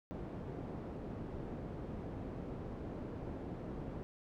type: low-pass noise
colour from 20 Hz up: white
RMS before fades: -44 dBFS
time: 0.11-4.03 s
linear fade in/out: 0 ms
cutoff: 360 Hz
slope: 12 dB/octave
effects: none